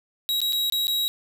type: tone with dropouts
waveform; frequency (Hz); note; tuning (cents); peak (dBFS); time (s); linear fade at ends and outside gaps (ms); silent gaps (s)
45% pulse; 3840; B7; -49; -22; 0.29-1.08; 0; 0.404-0.416 / 0.524-0.53 / 0.699-0.723 / 0.87-0.88
effects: 8-bit